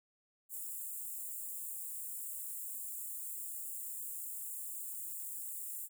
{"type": "high-pass noise", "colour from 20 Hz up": "white", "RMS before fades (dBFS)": -43, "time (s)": [0.49, 5.89], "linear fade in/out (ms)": 50, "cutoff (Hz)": 7200, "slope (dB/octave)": 96, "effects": []}